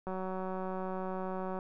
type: click train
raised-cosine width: 1 ms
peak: -25 dBFS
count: 285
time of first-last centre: 0.07-1.589 s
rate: 187 Hz
effects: none